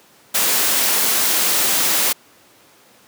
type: noise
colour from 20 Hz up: white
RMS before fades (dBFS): -17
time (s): 0.34-2.13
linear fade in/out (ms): 10
effects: pink hiss -50 dBFS RMS until 3.07 s + high-pass 200 Hz 12 dB/octave